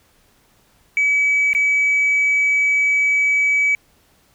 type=tone with dropouts; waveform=sine; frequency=2284 Hz; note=D7; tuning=49 cents flat; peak=-12 dBFS; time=0.97-3.75 s; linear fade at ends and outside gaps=1 ms; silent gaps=1.532-1.549 s; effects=tanh soft clip ceiling -11 dBFS + pink hiss -57 dBFS RMS until 4.34 s